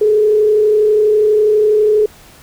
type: tone with frequency modulation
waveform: sine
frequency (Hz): 425.1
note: G#4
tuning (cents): +40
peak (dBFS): -8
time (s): 0.01-2.06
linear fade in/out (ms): 5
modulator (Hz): 32.2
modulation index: 0.36
effects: pink hiss -42 dBFS RMS until 2.42 s

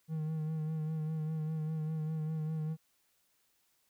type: tone with vibrato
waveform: triangle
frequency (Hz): 156.8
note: D#3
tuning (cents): +14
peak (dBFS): -31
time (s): 0.08-2.77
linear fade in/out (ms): 50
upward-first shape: sine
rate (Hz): 5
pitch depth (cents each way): 32
effects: white hiss -74 dBFS RMS until 3.89 s

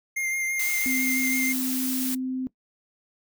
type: tone with vibrato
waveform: square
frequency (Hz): 2112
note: C7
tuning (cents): +16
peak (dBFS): -26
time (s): 0.16-1.53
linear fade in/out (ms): 10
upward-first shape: triangle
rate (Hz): 6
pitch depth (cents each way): 20
type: noise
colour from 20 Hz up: blue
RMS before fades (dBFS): -30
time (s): 0.59-2.15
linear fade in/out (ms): 5
type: tone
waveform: sine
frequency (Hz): 258.4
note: C4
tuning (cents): -21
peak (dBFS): -26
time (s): 0.86-2.47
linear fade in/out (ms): 0
effects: noise-tail reverb RT60 0.1 s tail -19 dB re dry

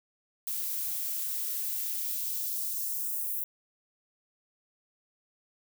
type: noise with high-pass filter sweep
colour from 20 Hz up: violet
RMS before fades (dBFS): -33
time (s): 0.47-3.44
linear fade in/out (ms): 2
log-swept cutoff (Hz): 290 to 12000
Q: 0.94
effects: none

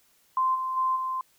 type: tone with level steps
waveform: sine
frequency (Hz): 1040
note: C6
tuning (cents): -11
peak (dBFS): -21 / -27 / -22 / -27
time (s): 0.37-1.21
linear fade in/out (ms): 2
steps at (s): 0.54 / 0.76 / 0.95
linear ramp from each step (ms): 20
effects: white hiss -64 dBFS RMS until 1.38 s

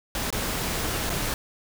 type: noise with dropouts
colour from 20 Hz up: pink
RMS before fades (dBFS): -28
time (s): 0.15-1.34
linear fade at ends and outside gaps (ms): 1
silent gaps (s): 0.304-0.326 / 1.096-1.101
effects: none

